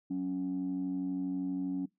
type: tone pair together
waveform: sine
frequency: 184.74 / 277.2 Hz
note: F#3 / C#4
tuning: -2 / 0 cents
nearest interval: perfect fifth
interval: 702 cents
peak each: -36 / -31 dBFS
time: 0.1-1.86 s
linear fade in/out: 10 ms
effects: noise-tail reverb RT60 0.2 s tail -23 dB re dry + tanh soft clip ceiling -27 dBFS